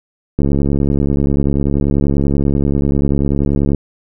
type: click train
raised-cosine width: 3 ms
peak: -3 dBFS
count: 237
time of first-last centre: 0.39-3.747 s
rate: 70.3 Hz
effects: none